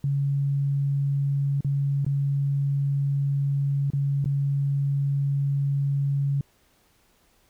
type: tone with dropouts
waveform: sine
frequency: 140 Hz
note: C#3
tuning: 18 cents sharp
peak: -21 dBFS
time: 0.04-6.41 s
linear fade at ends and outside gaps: 2 ms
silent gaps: 1.607-1.646 / 2.047-2.064 / 3.903-3.934 / 4.244-4.257 s
effects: pink hiss -63 dBFS RMS until 7.49 s